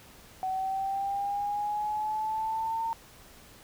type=linear sweep; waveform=sine; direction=up; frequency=751 to 912 Hz; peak=-28 dBFS; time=0.43-2.93 s; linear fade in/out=0 ms; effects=pink hiss -53 dBFS RMS until 3.63 s